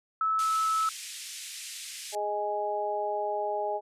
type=tone; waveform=sine; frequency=1304 Hz; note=E6; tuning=19 cents flat; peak=-24 dBFS; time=0.21-0.89 s; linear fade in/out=2 ms
type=band-pass noise; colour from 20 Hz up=white; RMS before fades=-41 dBFS; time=0.39-2.15 s; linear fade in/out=0 ms; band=2100 to 9600 Hz; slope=24 dB/octave
type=harmonic tone; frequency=207.7 Hz; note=G#3; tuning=in tune; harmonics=2 / 3 / 4; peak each=-34 / -32 / -31 dBFS; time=2.12-3.81 s; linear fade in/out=50 ms
effects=resampled to 32000 Hz